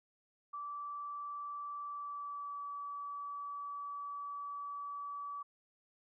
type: tone with pitch glide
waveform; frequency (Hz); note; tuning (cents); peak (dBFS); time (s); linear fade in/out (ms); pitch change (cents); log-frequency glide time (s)
sine; 1161 to 1147.7; D6 to D6; -20 to -40; -40; 0.53-5.43; 10; -20; 1.85-2.64
effects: none